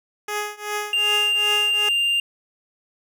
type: tone with tremolo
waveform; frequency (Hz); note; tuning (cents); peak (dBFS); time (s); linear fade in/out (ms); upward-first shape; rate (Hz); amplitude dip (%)
10% pulse; 417.6; G#4; +10; -14; 0.28-1.89; 5; triangle; 2.6; 95
type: tone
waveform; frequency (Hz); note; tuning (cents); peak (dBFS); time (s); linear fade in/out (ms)
triangle; 2794; F7; 0; -16; 0.93-2.2; 2
effects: none